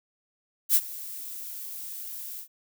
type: noise with ADSR envelope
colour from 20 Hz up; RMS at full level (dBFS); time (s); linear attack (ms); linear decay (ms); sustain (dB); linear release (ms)
violet; -18; 0.69-2.48; 62; 49; -20; 92
effects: none